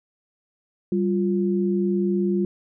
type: tone pair together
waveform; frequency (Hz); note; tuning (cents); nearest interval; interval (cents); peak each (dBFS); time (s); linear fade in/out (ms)
sine; 194.67 / 350.9; G3 / F4; -12 / +8; minor seventh; 1020; -21 / -23; 0.92-2.45; 2
effects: none